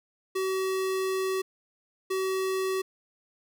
square tone bursts at uneven times, 379.4 Hz, F#4, 43 cents sharp, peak -27 dBFS, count 2, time 0.35-1.42 / 2.1-2.82 s, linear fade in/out 10 ms, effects none

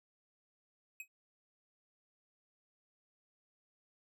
square tone with exponential decay, 2532 Hz, D#7, 30 cents sharp, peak -40 dBFS, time 1-1.08 s, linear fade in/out 2 ms, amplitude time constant 16 ms, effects none

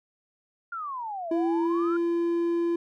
sine exponential two-way sweep, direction down then up, 1422 to 640 to 1422 Hz, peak -31 dBFS, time 0.72-1.97 s, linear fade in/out 5 ms, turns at 1.31 s
triangle tone with pitch glide, 334.5 to 340.5 Hz, E4 to F4, +25 to -44 cents, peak -21 dBFS, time 1.31-2.76 s, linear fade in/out 5 ms, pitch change +31 cents, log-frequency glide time 1.61-1.79 s
effects none

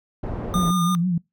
pink low-pass noise, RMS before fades -29 dBFS, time 0.23-0.71 s, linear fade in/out 5 ms, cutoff 670 Hz, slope 12 dB/octave
square tone, 1213 Hz, D#6, 44 cents flat, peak -24 dBFS, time 0.54-0.95 s, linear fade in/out 0 ms
sine tone with vibrato, 176.3 Hz, F3, 17 cents sharp, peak -18 dBFS, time 0.55-1.18 s, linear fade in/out 5 ms, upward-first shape triangle, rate 6.2 Hz, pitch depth 98 cents each way
effects noise-tail reverb RT60 0.2 s tail -24 dB re dry

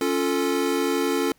square chord, Db augmented, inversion none, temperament equal, 277.2 / 349.2 / 440 Hz, Db4 / F4 / A4, 0 / 0 / 0 cents, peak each -26 / -27 / -26 dBFS, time 0.01-1.32 s, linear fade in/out 2 ms, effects pink hiss -61 dBFS RMS until 1.38 s

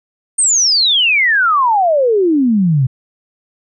sine exponential sweep, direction down, 8870 to 123.47 Hz, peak -9 dBFS, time 0.38-2.87 s, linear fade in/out 10 ms, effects none

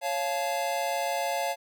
square chord, Db augmented, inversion none, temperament just, 554.4 / 693 / 866.2 Hz, Db5 / F5 / A5, 0 / -14 / -27 cents, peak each -33 / -31 / -33 dBFS, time 0.01-1.56 s, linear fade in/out 50 ms, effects none

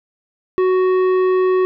sine tone with tanh clipping, 371.1 Hz, F#4, 5 cents sharp, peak -14 dBFS, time 0.58-1.65 s, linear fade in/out 0 ms, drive 11 dB, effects none

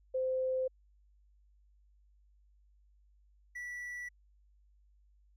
sine / triangle tone pair in turn, 518 / 1955.7 Hz, C5 / B6, -17 / -17 cents, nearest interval octave + major seventh, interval 2300 cents, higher second, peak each -30 / -38 dBFS, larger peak first, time 0.14-0.68 / 3.55-4.09 s, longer neither, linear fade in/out 10 ms, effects added 50 Hz sine -63 dBFS peak until 5.36 s

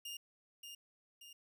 sawtooth tone with echo, 2825 Hz, F7, 19 cents sharp, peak -40 dBFS, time 0.05-0.17 s, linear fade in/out 5 ms, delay 580 ms, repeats 2, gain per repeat -5 dB, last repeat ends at 1.33 s, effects none

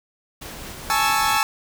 pink noise with tremolo, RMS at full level -35 dBFS, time 0.41-1.38 s, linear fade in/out 10 ms, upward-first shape triangle, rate 4.9 Hz, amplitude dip 25%
sawtooth chord, A major seventh, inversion third, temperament equal, 830.6 / 880 / 1108.7 / 1318.5 Hz, G#5 / A5 / C#6 / E6, 0 / 0 / 0 / 0 cents, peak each -20 / -19 / -21 / -19 dBFS, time 0.9-1.43 s, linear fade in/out 0 ms
effects none

